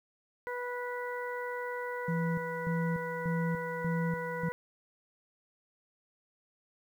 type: harmonic tone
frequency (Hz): 490.6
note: B4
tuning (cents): -12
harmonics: 1 / 2 / 3 / 4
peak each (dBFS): -37 / -40 / -42 / -43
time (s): 0.47-4.52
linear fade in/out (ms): 0
type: tone with tremolo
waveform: sine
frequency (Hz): 168.3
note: E3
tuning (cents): +36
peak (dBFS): -29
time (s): 2.08-4.49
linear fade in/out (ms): 5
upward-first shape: square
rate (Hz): 1.7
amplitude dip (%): 75
effects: 10-bit